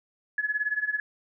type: tone with tremolo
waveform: sine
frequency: 1700 Hz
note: G#6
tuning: 40 cents sharp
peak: -22 dBFS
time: 0.38-1 s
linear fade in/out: 2 ms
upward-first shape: sine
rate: 18 Hz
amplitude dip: 85%
effects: none